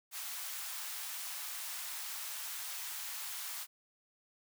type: high-pass noise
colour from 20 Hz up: white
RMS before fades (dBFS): -42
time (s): 0.11-3.67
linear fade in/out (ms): 50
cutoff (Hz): 790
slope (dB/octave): 24
effects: none